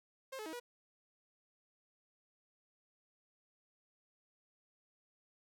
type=tone with pitch steps; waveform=sawtooth; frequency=531 / 430.1 / 318.3 / 484.3 Hz; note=C5 / A4 / D#4 / B4; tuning=+25 / -39 / +39 / -34 cents; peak=-39 dBFS; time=0.32-0.6 s; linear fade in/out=10 ms; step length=70 ms; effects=none